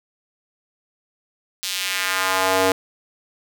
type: tone with high-pass filter sweep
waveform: square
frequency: 94.3 Hz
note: F#2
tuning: 33 cents sharp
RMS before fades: -21 dBFS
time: 1.63-2.72 s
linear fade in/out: 0 ms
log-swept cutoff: 4000 to 440 Hz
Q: 1.3
effects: none